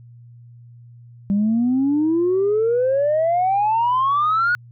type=exponential sweep; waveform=sine; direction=up; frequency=196 to 1472 Hz; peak=-14 dBFS; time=1.3-4.55 s; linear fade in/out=0 ms; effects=tanh soft clip ceiling -12 dBFS + added 119 Hz sine -41 dBFS peak until 4.71 s